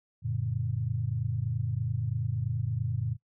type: chord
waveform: sine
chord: Gb augmented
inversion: none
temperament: just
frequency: 92.5 / 115.62 / 144.53 Hz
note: Gb2 / Bb2 / D3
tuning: 0 / -14 / -27 cents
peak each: -35 / -30 / -34 dBFS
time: 0.22-3.17 s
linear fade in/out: 50 ms
effects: noise-tail reverb RT60 0.1 s tail -20 dB re dry